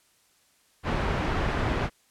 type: low-pass noise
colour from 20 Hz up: pink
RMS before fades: -27 dBFS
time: 0.83-1.9 s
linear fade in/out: 50 ms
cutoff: 2100 Hz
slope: 12 dB/octave
effects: white hiss -64 dBFS RMS until 2.1 s + low-pass 11000 Hz 12 dB/octave